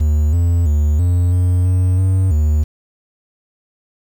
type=tone with pitch steps; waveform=triangle; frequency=75.6 / 86 / 74.9 / 88.5 / 89.9 / 91.3 / 94.1 / 76.1 Hz; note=D#2 / F2 / D2 / F2 / F#2 / F#2 / F#2 / D#2; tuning=-49 / -26 / +35 / +23 / -49 / -23 / +30 / -38 cents; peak=-9 dBFS; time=0-2.64 s; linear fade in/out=10 ms; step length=330 ms; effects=7-bit